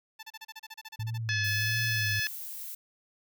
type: tone bursts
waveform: 10% pulse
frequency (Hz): 880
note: A5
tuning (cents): 0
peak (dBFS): -33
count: 14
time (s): 0.19-1.18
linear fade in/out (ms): 10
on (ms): 41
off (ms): 32
type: tone with vibrato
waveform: sine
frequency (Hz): 108.6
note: A2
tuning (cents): -22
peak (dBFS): -31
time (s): 0.99-2.2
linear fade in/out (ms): 5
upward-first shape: sine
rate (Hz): 1.5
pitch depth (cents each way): 97
type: harmonic tone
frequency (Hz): 860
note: A5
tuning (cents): -40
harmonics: 2 / 3 / 4 / 5 / 6 / 7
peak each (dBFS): -30 / -35 / -39 / -41 / -37 / -42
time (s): 1.29-2.27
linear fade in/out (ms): 0
type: noise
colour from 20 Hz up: violet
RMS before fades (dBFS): -40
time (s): 1.44-2.75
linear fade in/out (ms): 5
effects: none